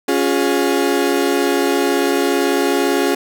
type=chord; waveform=35% pulse; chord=Db major; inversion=none; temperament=equal with one note detuned; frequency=277.2 / 355.1 / 415.3 Hz; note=Db4 / F4 / Ab4; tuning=0 / +29 / 0 cents; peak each=-17 dBFS; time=0.08-3.15 s; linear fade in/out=5 ms; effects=none